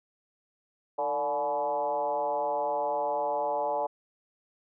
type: tone with frequency modulation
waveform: sine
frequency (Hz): 720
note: F#5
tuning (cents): -47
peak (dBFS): -26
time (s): 0.98-3.87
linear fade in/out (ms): 10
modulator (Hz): 136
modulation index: 1.7
effects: none